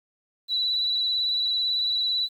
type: tone with vibrato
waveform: sine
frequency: 3951 Hz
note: B7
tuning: in tune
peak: -22 dBFS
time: 0.48-2.29 s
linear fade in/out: 50 ms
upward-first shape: triangle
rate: 18 Hz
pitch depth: 32 cents each way
effects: 9-bit